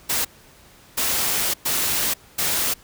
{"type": "noise bursts at uneven times", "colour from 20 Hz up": "white", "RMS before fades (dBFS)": -22, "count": 4, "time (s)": [[0.09, 0.25], [0.97, 1.54], [1.65, 2.14], [2.38, 2.74]], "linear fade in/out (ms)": 10, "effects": ["pink hiss -50 dBFS RMS until 2.83 s"]}